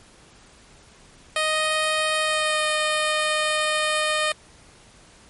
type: tone with pitch glide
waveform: 10% pulse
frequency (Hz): 622.3 to 613.7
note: D#5 to D#5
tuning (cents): 0 to -24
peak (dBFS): -12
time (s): 1.36-4.32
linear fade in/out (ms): 2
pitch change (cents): -24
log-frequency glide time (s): 2.2-2.65
effects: pink hiss -51 dBFS RMS until 5.29 s + MP3 48 kbps